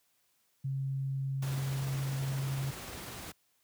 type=tone; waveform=sine; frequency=135.4 Hz; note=C#3; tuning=40 cents flat; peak=-31 dBFS; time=0.64-2.71 s; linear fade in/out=10 ms
type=noise with tremolo; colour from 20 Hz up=pink; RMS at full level=-42 dBFS; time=1.42-3.32 s; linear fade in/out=5 ms; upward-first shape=triangle; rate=20 Hz; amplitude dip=25%
effects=white hiss -73 dBFS RMS until 3.63 s + high-pass 60 Hz 12 dB/octave